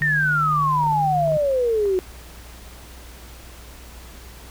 sine tone, 151.8 Hz, D#3, 42 cents flat, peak -24 dBFS, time 0.01-1.37 s, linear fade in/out 0 ms
sine exponential sweep, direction down, 1856 to 362.9 Hz, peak -17 dBFS, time 0.02-1.99 s, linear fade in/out 0 ms
clicks, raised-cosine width 1 ms, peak -26 dBFS, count 6, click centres 0.838 / 0.868 / 0.925 / 1.277 / 1.32 / 1.856 s
effects added 60 Hz sine -41 dBFS peak until 4.5 s + pink hiss -44 dBFS RMS until 4.5 s

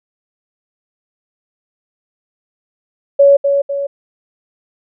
sine tone with echo, 561 Hz, C#5, 21 cents sharp, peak -4 dBFS, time 3.19-3.37 s, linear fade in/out 10 ms, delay 250 ms, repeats 2, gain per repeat -6 dB, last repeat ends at 3.87 s, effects none

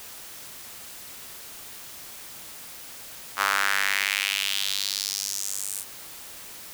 square tone with high-pass filter sweep, 49.43 Hz, G1, 15 cents sharp, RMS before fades -27 dBFS, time 3.36-5.85 s, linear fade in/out 50 ms, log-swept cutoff 1200 to 9300 Hz, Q 2.6, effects white hiss -42 dBFS RMS until 6.73 s

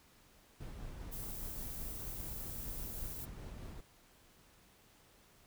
brown noise with tremolo, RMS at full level -45 dBFS, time 0.6-3.81 s, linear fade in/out 10 ms, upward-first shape sine, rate 5 Hz, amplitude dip 25%
violet noise, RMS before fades -46 dBFS, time 1.11-3.26 s, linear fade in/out 20 ms
effects pink hiss -65 dBFS RMS until 5.46 s

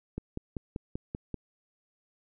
click train, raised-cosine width 3 ms, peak -21 dBFS, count 7, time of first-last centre 0.18-1.343 s, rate 5.16 Hz, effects none

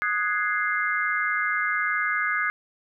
sine chord, Ab dominant seventh, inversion second, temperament equal, 1244.5 / 1480 / 1661.2 / 2093 Hz, Eb6 / Gb6 / Ab6 / C7, 0 / 0 / 0 / 0 cents, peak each -28 / -29 / -27 / -28 dBFS, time 0.02-2.5 s, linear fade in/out 0 ms, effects none

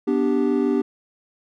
triangle chord, G major, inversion first, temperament equal, 246.9 / 293.7 / 392 Hz, B3 / D4 / G4, 0 / 0 / 0 cents, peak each -20 dBFS, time 0.07-0.82 s, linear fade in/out 10 ms, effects none

